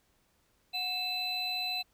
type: tone cluster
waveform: triangle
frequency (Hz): 734 / 2634 / 4023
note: F#5 / E7 / B7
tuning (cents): -14 / -2 / +31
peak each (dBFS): -38 / -36 / -32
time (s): 0.73-1.83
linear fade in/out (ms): 20
effects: pink hiss -71 dBFS RMS until 1.93 s